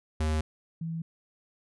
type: tone pair in turn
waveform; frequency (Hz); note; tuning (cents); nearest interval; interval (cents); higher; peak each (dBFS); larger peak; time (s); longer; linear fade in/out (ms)
square / sine; 77.78 / 164.1; D#2 / E3; 0 / -8; octave + minor second; 1292; second; -26 / -31; first; 0.2-0.41 / 0.81-1.02; neither; 5
effects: resampled to 24000 Hz